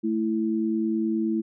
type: tone pair together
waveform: sine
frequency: 220.2 / 329.9 Hz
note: A3 / E4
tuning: +2 / +1 cents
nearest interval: perfect fifth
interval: 699 cents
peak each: -25 dBFS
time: 0.03-1.42 s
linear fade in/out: 20 ms
effects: none